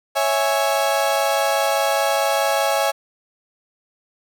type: chord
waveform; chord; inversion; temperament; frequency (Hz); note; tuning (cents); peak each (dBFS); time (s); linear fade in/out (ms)
35% pulse; C# minor; none; equal; 554.4 / 659.3 / 830.6; C#5 / E5 / G#5; 0 / 0 / 0; -20; 0.15-2.92; 20
effects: none